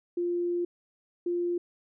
sine tone pair in turn, 349.2 / 349.2 Hz, F4 / F4, 0 / 0 cents, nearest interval unison, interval 0 cents, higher neither, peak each -26 dBFS, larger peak neither, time 0.17-0.65 / 1.26-1.58 s, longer first, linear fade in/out 5 ms, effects none

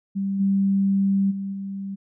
sine tone with level steps, 196 Hz, G3, in tune, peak -22 / -17 / -26 / -28 dBFS, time 0.15-1.96 s, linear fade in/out 20 ms, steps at 0.39 / 1.3 / 1.52 s, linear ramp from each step 20 ms, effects none

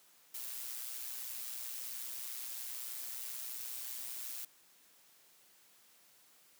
blue noise with amplitude modulation, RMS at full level -41 dBFS, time 0.34-4.45 s, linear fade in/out 5 ms, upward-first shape sine, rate 123 Hz, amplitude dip 50%, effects white hiss -65 dBFS RMS until 6.59 s + high-pass 150 Hz 12 dB/octave

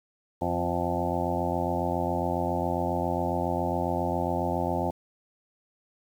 harmonic tone with a mistuned harmonic, 87.31 Hz, F2, in tune, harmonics 1 / 2 / 3 / 4 / 6 / 7 / 8 / 9 / 10, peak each -34 / -34 / -34 / -34 / -34 / -34 / -34 / -34 / -34 dBFS, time 0.41-4.91 s, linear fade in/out 10 ms, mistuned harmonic 2, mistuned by -26 cents, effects 9-bit

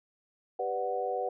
sine chord, G major seventh, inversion none, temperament equal, 392 / 493.9 / 587.3 / 740 Hz, G4 / B4 / D5 / F#5, 0 / 0 / 0 / 0 cents, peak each -38 / -33 / -38 / -33 dBFS, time 0.59-1.29 s, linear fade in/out 5 ms, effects none

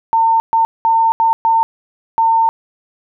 sine tone bursts at uneven times, 905 Hz, A5, 48 cents sharp, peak -9 dBFS, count 6, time 0.13-0.4 / 0.53-0.65 / 0.85-1.12 / 1.2-1.33 / 1.45-1.63 / 2.18-2.49 s, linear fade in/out 0 ms, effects none

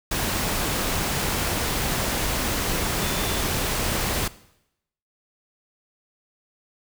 sine tone in noise, 3520 Hz, A7, in tune, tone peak -35 dBFS, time 3.01-3.41 s, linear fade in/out 5 ms, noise pink, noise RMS -25 dBFS, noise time 0.11-4.28 s, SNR -13 dB, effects noise-tail reverb RT60 0.8 s tail -18 dB re dry

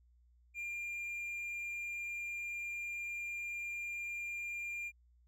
triangle tone, 2397 Hz, D7, 35 cents sharp, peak -37 dBFS, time 0.54-4.92 s, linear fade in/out 50 ms, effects added 60 Hz sine -64 dBFS peak until 5.27 s

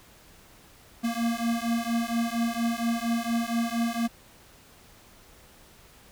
square beating tone pair, 230.6 / 234.9 Hz, A#3 / A#3, -19 / +13 cents, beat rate 4.3 Hz, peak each -29 / -29 dBFS, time 1.03-4.08 s, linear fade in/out 20 ms, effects pink hiss -54 dBFS RMS until 6.11 s

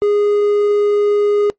triangle tone, 412.6 Hz, G#4, 11 cents flat, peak -9 dBFS, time 0.02-1.5 s, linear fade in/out 0 ms, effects noise-tail reverb RT60 0.1 s tail -20 dB re dry + MP3 32 kbps

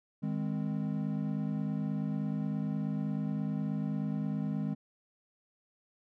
triangle chord, Ab major, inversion second, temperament equal with one note detuned, 155.56 / 205 / 261.6 Hz, Eb3 / Ab3 / C4, 0 / -22 / 0 cents, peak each -33 / -32 / -36 dBFS, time 0.22-4.75 s, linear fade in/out 20 ms, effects none

